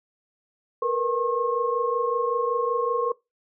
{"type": "tone cluster", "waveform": "sine", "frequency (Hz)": [461.7, 487, 1079], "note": ["A#4", "B4", "C#6"], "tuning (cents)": [-17, -24, -47], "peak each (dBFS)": -26, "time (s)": [0.82, 3.12], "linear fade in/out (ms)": 5, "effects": ["noise-tail reverb RT60 0.2 s tail -20 dB re dry"]}